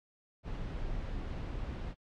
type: noise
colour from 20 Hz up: brown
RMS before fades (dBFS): -38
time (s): 0.43-1.95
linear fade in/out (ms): 50
effects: low-pass 4000 Hz 12 dB/octave + AAC 64 kbps